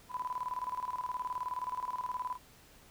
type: tone with tremolo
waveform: sine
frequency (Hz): 1000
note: B5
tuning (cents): +21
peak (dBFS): -32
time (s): 0.09-2.38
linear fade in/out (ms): 50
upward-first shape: square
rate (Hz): 19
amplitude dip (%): 75
effects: pink hiss -59 dBFS RMS until 2.9 s